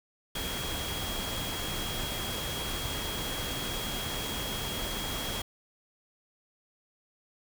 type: tone in noise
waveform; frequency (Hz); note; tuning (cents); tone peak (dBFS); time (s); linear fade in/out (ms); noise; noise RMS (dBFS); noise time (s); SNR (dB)
sine; 3281; G#7; -22; -38; 0.35-5.42; 5; pink; -35; 0.35-5.42; -6
effects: none